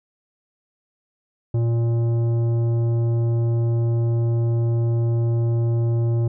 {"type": "tone with tanh clipping", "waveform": "sine", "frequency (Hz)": 116.54, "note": "A#2", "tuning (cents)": 0, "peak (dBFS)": -19, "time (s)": [1.54, 6.28], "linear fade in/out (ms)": 5, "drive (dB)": 11, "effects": []}